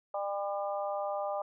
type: harmonic tone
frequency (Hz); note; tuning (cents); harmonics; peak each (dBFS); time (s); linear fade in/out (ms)
200; G3; +35; 3 / 4 / 5 / 6; -34 / -36 / -43 / -41; 0.14-1.42; 5
effects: none